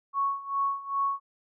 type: tone with tremolo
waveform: sine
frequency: 1108 Hz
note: C#6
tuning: 1 cent flat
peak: -23 dBFS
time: 0.13-1.2 s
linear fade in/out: 50 ms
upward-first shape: sine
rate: 2.5 Hz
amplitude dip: 85%
effects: none